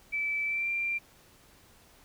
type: tone with pitch glide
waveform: sine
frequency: 2314 to 2371 Hz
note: D7 to D7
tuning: -26 to +16 cents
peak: -28 dBFS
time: 0.12-0.99 s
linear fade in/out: 20 ms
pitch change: +42 cents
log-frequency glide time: 0.45-0.7 s
effects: pink hiss -59 dBFS RMS until 2.04 s